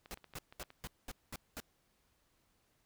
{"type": "clicks", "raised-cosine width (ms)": 0.3, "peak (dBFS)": -37, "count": 8, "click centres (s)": [0.059, 0.174, 0.243, 0.337, 0.525, 0.637, 0.704, 0.841]}
{"type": "noise bursts", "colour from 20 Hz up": "pink", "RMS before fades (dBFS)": -44, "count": 7, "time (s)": [0.11, 1.601], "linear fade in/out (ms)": 0, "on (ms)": 33, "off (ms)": 210}
{"effects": ["pink hiss -75 dBFS RMS until 2.85 s"]}